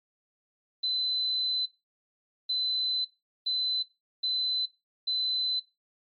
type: tone bursts at uneven times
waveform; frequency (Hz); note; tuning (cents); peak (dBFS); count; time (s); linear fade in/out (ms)
sine; 4031; B7; +35; -25; 5; 0.83-1.66 / 2.49-3.05 / 3.46-3.83 / 4.23-4.66 / 5.07-5.6; 10
effects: noise-tail reverb RT60 0.2 s tail -18 dB re dry + MP3 32 kbps